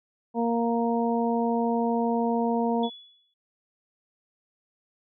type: harmonic tone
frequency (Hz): 233.1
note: A#3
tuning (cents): 0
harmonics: 1 / 2 / 3 / 4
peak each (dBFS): -25 / -28 / -30 / -31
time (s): 0.34-2.9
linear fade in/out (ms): 50
type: tone with exponential decay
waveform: sine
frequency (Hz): 3411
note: G#7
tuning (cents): +46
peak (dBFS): -33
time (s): 2.83-3.34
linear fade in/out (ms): 5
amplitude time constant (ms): 110
effects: none